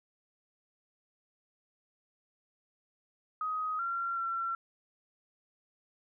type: tone with pitch steps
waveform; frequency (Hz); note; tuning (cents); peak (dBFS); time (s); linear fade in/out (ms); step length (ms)
sine; 1257 / 1372 / 1356; D#6 / F6 / E6; +17 / -31 / +49; -31; 3.41-4.55; 2; 380
effects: none